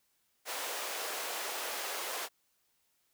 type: high-pass noise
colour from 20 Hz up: pink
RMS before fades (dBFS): -38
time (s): 0.45-2.29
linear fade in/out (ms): 50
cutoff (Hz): 450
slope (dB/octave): 24
effects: white hiss -75 dBFS RMS until 3.13 s